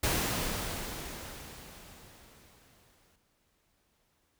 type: noise with exponential decay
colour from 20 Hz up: pink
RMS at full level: -28 dBFS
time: 0.03-3.16 s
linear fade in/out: 5 ms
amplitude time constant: 680 ms
effects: pink hiss -73 dBFS RMS until 4.39 s